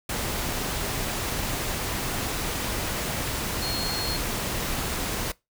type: tone in noise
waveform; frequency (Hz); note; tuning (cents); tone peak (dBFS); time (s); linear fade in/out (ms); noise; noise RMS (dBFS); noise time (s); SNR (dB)
sine; 4281; C8; +39; -30; 3.62-4.17; 5; pink; -29; 0.09-5.32; -4
effects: noise-tail reverb RT60 0.2 s tail -21 dB re dry